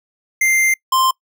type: tone pair in turn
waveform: square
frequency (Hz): 2093 / 1046.5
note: C7 / C6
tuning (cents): 0 / 0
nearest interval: octave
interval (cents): 1200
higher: first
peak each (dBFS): -13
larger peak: neither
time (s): 0.41-0.74 / 0.92-1.11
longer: first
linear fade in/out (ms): 5
effects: noise-tail reverb RT60 0.1 s tail -24 dB re dry